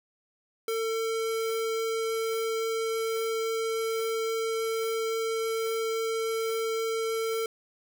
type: tone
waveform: square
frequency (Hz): 449.4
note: A4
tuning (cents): +37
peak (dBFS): -28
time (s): 0.68-7.46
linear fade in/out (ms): 2
effects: none